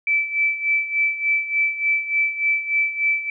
sine tone with tremolo, 2318 Hz, D7, 23 cents flat, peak -15 dBFS, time 0.07-3.3 s, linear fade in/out 2 ms, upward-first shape sine, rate 3.4 Hz, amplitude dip 75%, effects none

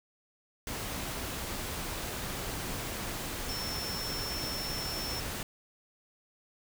sine tone in noise, 5400 Hz, E8, 41 cents sharp, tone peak -37 dBFS, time 3.49-5.2 s, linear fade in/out 2 ms, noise pink, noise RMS -37 dBFS, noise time 0.67-5.43 s, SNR -3 dB, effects none

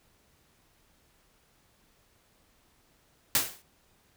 white noise with exponential decay, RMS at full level -21 dBFS, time 3.35-3.62 s, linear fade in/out 1 ms, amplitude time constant 57 ms, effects pink hiss -66 dBFS RMS until 4.16 s

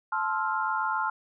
sine chord, F major seventh, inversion first, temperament just, 873.1 / 1047.7 / 1309.6 / 1396.9 Hz, A5 / C6 / E6 / F6, -14 / +2 / -12 / 0 cents, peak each -30 / -31 / -35 / -30 dBFS, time 0.12-1.1 s, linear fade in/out 5 ms, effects none

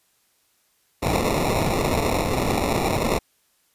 blue noise with sample-and-hold, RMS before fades -22 dBFS, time 1.02-3.19 s, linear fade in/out 10 ms, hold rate 1575 Hz, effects white hiss -65 dBFS RMS until 3.74 s + resampled to 32000 Hz

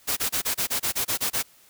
white noise bursts, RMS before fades -25 dBFS, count 11, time 0.07-1.429 s, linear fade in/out 20 ms, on 99 ms, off 27 ms, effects white hiss -56 dBFS RMS until 1.69 s

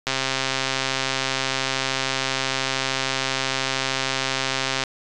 click train, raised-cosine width 0.2 ms, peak -5 dBFS, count 635, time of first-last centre 0.07-4.837 s, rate 133 Hz, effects resampled to 24000 Hz

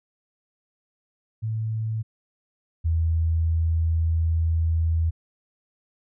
sine tone pair in turn, 110.5 / 81.76 Hz, A2 / E2, +8 / -14 cents, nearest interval perfect fourth, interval 522 cents, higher first, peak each -24 / -19 dBFS, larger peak second, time 1.42-2.03 / 2.84-5.11 s, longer second, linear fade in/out 20 ms, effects none

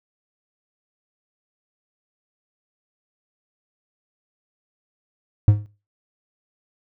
triangle tone with exponential decay, 103.83 Hz, G#2, in tune, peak -4 dBFS, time 5.48-5.66 s, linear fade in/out 0 ms, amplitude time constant 38 ms, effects noise-tail reverb RT60 0.3 s tail -17 dB re dry

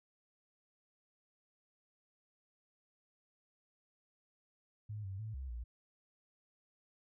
sine tone with pitch steps, 105.9 / 96.1 / 109.4 / 66.2 / 58.8 Hz, G#2 / G2 / A2 / C2 / A#1, +34 / -34 / -9 / +21 / +16 cents, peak -40 dBFS, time 4.89-5.64 s, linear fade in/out 10 ms, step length 150 ms, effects none

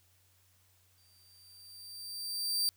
sawtooth tone with exponential growth, 4676 Hz, D8, 8 cents flat, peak -24 dBFS, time 0.98-2.69 s, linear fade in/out 0 ms, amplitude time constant 370 ms, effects added 92 Hz sine -69 dBFS peak until 2.76 s + white hiss -69 dBFS RMS until 2.76 s

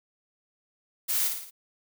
blue noise with echo, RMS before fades -27 dBFS, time 1.08-1.29 s, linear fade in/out 20 ms, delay 55 ms, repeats 4, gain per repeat -5 dB, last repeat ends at 1.51 s, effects none

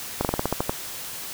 slowing click train, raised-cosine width 1 ms, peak -8 dBFS, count 9, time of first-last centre 0.21-0.695 s, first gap 38 ms, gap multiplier 1.13, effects white hiss -35 dBFS RMS until 1.33 s

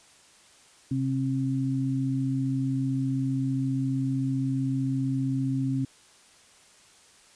sine tone pair together, 132.2 / 267.5 Hz, C3 / C4, +18 / +38 cents, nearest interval octave, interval 1220 cents, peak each -27 dBFS, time 0.91-5.85 s, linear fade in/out 5 ms, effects white hiss -56 dBFS RMS until 7.35 s + resampled to 22050 Hz

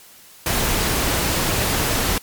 pink noise, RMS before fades -20 dBFS, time 0.46-2.18 s, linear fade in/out 2 ms, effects white hiss -46 dBFS RMS until 2.22 s + MP3 96 kbps

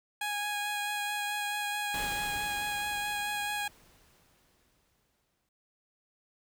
15% pulse tone with vibrato, 827 Hz, G#5, 8 cents flat, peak -25 dBFS, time 0.21-3.68 s, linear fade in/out 5 ms, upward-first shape sine, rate 4.6 Hz, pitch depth 12 cents each way
pink noise with exponential decay, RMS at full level -39 dBFS, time 1.94-5.49 s, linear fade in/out 2 ms, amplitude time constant 770 ms
effects none

